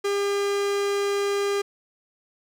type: tone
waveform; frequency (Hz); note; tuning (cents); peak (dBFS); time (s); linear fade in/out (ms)
45% pulse; 402.3; G4; +45; -22; 0.04-1.62; 10
effects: low-pass 9000 Hz 12 dB/octave + 9-bit